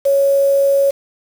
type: tone with quantisation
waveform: sine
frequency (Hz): 554.4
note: C#5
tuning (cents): 0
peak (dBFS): -10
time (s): 0.05-0.91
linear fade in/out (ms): 10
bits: 5
effects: none